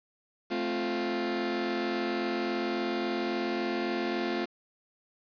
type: chord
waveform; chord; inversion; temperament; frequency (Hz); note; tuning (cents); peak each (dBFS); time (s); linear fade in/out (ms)
sawtooth; F major; first; just; 218.3 / 261.9 / 349.2; A3 / C4 / F4; -13 / +2 / 0; -31 / -31 / -27; 0.5-4.46; 20
effects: resampled to 11025 Hz + 8-bit